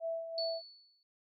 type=tone with tremolo; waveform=sine; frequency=659.3 Hz; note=E5; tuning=in tune; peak=-33 dBFS; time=0-0.62 s; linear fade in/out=50 ms; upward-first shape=sine; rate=2.7 Hz; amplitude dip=60%
type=tone with exponential decay; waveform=sine; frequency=4446 Hz; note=C#8; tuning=4 cents sharp; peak=-33 dBFS; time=0.38-1.03 s; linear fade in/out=1 ms; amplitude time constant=140 ms
effects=none